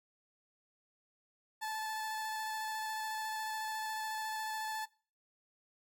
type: tone with vibrato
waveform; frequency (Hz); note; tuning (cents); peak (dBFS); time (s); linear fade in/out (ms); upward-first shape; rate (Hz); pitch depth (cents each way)
30% pulse; 872; A5; -16; -34; 1.61-4.86; 20; square; 14; 12
effects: noise-tail reverb RT60 0.4 s tail -22 dB re dry